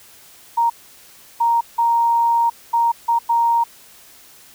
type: tone bursts at uneven times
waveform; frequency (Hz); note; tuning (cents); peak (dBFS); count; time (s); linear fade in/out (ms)
sine; 932.3; A#5; 0; -13; 6; 0.57-0.7 / 1.4-1.61 / 1.78-2.5 / 2.73-2.92 / 3.08-3.19 / 3.29-3.64; 10
effects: white hiss -46 dBFS RMS until 4.54 s